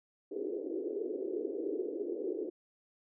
white band-pass noise, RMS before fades -37 dBFS, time 0.31-2.5 s, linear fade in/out 10 ms, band 320 to 440 Hz, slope 48 dB/octave, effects none

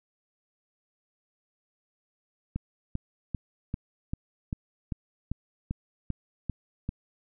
click train, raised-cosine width 5 ms, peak -18 dBFS, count 12, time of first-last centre 2.56-6.891 s, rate 2.54 Hz, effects none

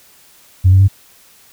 sine tone with pitch steps, 92.4 / 95.05 / 97.78 Hz, F#2 / F#2 / G2, -2 / +47 / -4 cents, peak -4 dBFS, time 0.64-0.883 s, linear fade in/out 20 ms, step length 81 ms, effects tanh soft clip ceiling -1 dBFS + white hiss -47 dBFS RMS until 1.52 s

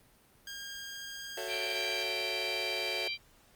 15% pulse tone, 1613 Hz, G6, 49 cents sharp, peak -34 dBFS, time 0.47-2.03 s, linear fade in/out 2 ms
sawtooth chord, F# minor seventh, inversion none, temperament just, 370 / 444 / 555 / 666 Hz, F#4 / A4 / C#5 / E5, 0 / +16 / +2 / +18 cents, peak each -38 dBFS, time 1.37-3.08 s, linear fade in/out 5 ms
harmonic tone, 784 Hz, G5, in tune, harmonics 3 / 4 / 5 / 6, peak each -36 / -40 / -42 / -40 dBFS, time 1.47-3.18 s, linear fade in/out 50 ms
effects pink hiss -63 dBFS RMS until 3.55 s + Opus 32 kbps

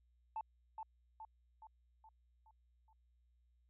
sine tone with echo, 880 Hz, A5, in tune, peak -38 dBFS, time 0.36-0.41 s, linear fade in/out 2 ms, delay 420 ms, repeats 6, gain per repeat -5 dB, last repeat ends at 2.93 s, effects tanh soft clip ceiling -35 dBFS + added 60 Hz sine -70 dBFS peak until 3.69 s

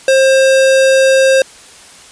square tone, 532 Hz, C5, 29 cents sharp, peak -7 dBFS, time 0.08-1.42 s, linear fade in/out 2 ms, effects white hiss -38 dBFS RMS until 2.11 s + resampled to 22050 Hz

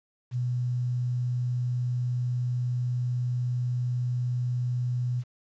sine tone with quantisation, 123.47 Hz, B2, in tune, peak -25 dBFS, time 0.31-5.24 s, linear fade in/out 50 ms, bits 9, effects resampled to 16000 Hz

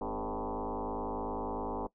sine tone with frequency modulation, 242.5 Hz, B3, 31 cents flat, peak -33 dBFS, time 0.01-1.87 s, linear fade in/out 5 ms, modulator 107 Hz, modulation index 7, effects noise-tail reverb RT60 0.1 s tail -19 dB re dry

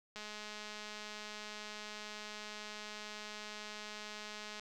click train, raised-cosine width 0.2 ms, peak -29 dBFS, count 937, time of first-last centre 0.16-4.596 s, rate 211 Hz, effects none

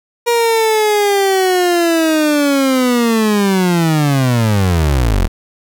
30% pulse linear sweep, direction down, 477.2 to 38.89 Hz, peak -8 dBFS, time 0.26-5.28 s, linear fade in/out 20 ms, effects none

